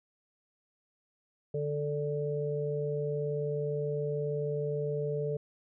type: harmonic tone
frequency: 146.83 Hz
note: D3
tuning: in tune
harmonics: 1 / 3 / 4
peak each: -34 / -32 / -39 dBFS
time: 1.54-5.37 s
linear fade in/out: 5 ms
effects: none